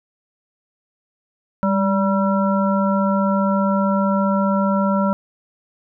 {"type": "harmonic tone with a mistuned harmonic", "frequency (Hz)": 193.2, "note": "G3", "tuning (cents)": -25, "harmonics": [1, 3, 5, 7], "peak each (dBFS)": [-17, -22, -24, -25], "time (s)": [1.63, 5.13], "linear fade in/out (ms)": 0, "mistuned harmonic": 1, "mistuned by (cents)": 49, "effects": []}